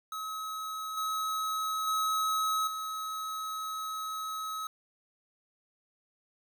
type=tone with level steps; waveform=square; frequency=1281 Hz; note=E6; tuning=50 cents flat; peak=-36 / -31 / -28 / -35 dBFS; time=0.12-4.67 s; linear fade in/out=2 ms; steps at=0.97 / 1.87 / 2.67 s; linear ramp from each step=5 ms; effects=10-bit